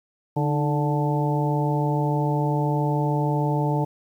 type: harmonic tone with a mistuned harmonic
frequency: 146.4 Hz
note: D3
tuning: 5 cents flat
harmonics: 1 / 2 / 3 / 4 / 5 / 6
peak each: -22 / -28 / -30 / -32 / -33 / -28 dBFS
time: 0.36-3.85 s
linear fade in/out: 10 ms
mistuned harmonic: 2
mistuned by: +76 cents
effects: 9-bit

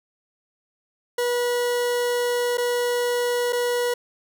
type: tone with dropouts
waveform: 40% pulse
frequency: 485.4 Hz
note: B4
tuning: 30 cents flat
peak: -20 dBFS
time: 1.18-3.94 s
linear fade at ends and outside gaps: 5 ms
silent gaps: 2.573-2.58 / 3.525-3.529 s
effects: none

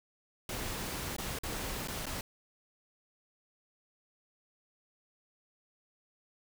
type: noise with dropouts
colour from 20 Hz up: pink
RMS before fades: -38 dBFS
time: 0.49-2.21 s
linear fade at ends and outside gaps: 2 ms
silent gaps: 1.165-1.183 / 1.388-1.434 / 1.875-1.883 / 2.057-2.066 s
effects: none

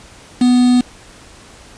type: tone with quantisation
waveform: triangle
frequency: 247.7 Hz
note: B3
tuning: 5 cents sharp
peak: -6 dBFS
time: 0.41-0.81 s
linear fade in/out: 5 ms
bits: 4
effects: pink hiss -41 dBFS RMS until 1.77 s + resampled to 22050 Hz

